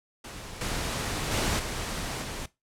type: noise with level steps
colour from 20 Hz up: pink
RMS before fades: -41 / -31 / -27 / -33 / -36 dBFS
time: 0.24-2.46 s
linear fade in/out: 5 ms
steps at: 0.61 / 1.31 / 1.59 / 2.22 s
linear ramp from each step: 2 ms
effects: noise-tail reverb RT60 0.2 s tail -18 dB re dry + low-pass 10000 Hz 12 dB/octave